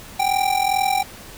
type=ring-modulated tone; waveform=square; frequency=784 Hz; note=G5; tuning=in tune; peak=-15 dBFS; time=0.19-1.03 s; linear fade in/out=10 ms; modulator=21.2 Hz; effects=pink hiss -40 dBFS RMS until 1.37 s